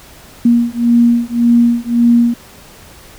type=beating tone pair; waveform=sine; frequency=235.8 / 237.6 Hz; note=A#3 / A#3; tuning=+20 / +33 cents; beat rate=1.8 Hz; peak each=-11 dBFS; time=0.45-2.34 s; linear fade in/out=5 ms; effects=pink hiss -39 dBFS RMS until 3.18 s

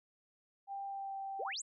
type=tone with pitch glide; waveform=sine; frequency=791 to 781.5 Hz; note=G5 to G5; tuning=+15 to -6 cents; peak=-39 dBFS; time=0.67-1.53 s; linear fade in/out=50 ms; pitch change=-21 cents; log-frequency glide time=0.87-1.15 s
type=exponential sweep; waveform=sine; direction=up; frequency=370 to 8800 Hz; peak=-38 dBFS; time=1.39-1.62 s; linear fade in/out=10 ms
effects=none

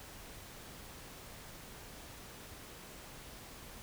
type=silence; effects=pink hiss -51 dBFS RMS until 3.82 s

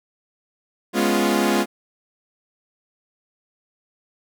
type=chord; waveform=sawtooth; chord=C# dominant seventh; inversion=second; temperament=equal; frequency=207.7 / 246.9 / 277.2 / 349.2 Hz; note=G#3 / B3 / C#4 / E#4; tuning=0 / 0 / 0 / 0 cents; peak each=-18 / -20 / -21 / -18 dBFS; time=0.93-1.66 s; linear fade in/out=50 ms; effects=none

